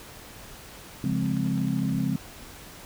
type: chord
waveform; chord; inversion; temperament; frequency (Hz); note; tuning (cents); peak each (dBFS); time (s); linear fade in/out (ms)
sine; Db major seventh; none; equal; 138.59 / 174.61 / 207.7 / 261.6; Db3 / F3 / Ab3 / C4; 0 / 0 / 0 / 0; -29; 1.04-2.16; 2
type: click train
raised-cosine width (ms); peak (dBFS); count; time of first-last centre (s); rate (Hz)
0.3; -30; 10; 1.05-2.001; 9.46
effects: pink hiss -45 dBFS RMS until 2.85 s